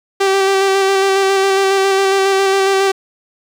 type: tone with vibrato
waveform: sawtooth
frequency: 388.7 Hz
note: G4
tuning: 15 cents flat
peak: -7 dBFS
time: 0.2-2.92 s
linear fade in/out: 10 ms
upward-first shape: square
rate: 7.3 Hz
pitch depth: 16 cents each way
effects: low-pass 8000 Hz 12 dB/octave + 7-bit